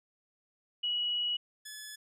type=tone pair in turn; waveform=sine / 10% pulse; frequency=2921 / 1715.3 Hz; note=F#7 / A6; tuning=-23 / -45 cents; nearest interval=major sixth; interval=922 cents; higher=first; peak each=-29 / -34 dBFS; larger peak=first; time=0.83-1.37 / 1.65-1.96 s; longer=first; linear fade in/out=10 ms; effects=none